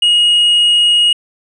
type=tone; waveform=triangle; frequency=2881 Hz; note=F#7; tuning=47 cents flat; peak=-6 dBFS; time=0.02-1.13 s; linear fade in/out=5 ms; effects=resampled to 22050 Hz